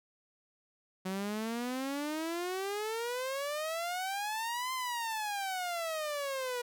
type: exponential two-way sweep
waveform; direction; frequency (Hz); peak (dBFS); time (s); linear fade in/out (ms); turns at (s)
sawtooth; up then down; 185 to 1043 to 480.5; -30; 1.05-6.62; 10; 4.73
effects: none